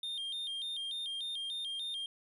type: tone with vibrato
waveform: triangle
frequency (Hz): 3416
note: G#7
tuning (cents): +48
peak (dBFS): -35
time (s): 0.03-2.06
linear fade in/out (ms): 2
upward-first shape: square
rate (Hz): 3.4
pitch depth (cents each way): 110
effects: resampled to 32000 Hz + 12-bit